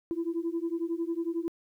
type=beating tone pair; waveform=sine; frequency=329.6 / 340.6 Hz; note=E4 / F4; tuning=0 / -43 cents; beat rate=11 Hz; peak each=-31 dBFS; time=0.11-1.48 s; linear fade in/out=0 ms; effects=tanh soft clip ceiling -23 dBFS + 11-bit